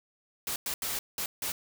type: noise bursts at uneven times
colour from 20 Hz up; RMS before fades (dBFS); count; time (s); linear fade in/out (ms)
white; -33; 5; 0.47-0.56 / 0.66-0.74 / 0.82-0.99 / 1.18-1.26 / 1.42-1.52; 2
effects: none